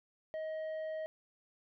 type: tone with tanh clipping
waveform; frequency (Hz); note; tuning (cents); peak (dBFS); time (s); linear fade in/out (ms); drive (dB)
sine; 630; D#5; +21; -38; 0.34-1.06; 0; 6
effects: none